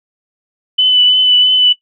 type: tone with vibrato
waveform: sine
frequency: 3000 Hz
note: F#7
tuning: 23 cents sharp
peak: -6 dBFS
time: 0.78-1.73 s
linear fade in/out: 10 ms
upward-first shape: triangle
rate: 3 Hz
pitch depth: 20 cents each way
effects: noise-tail reverb RT60 0.1 s tail -17 dB re dry